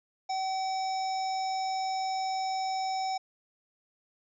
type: harmonic tone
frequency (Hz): 762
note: G5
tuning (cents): -49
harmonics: 1 / 3 / 5 / 7 / 9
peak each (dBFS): -29 / -44 / -48 / -40 / -50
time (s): 0.29-3.18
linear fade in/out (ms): 10
effects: none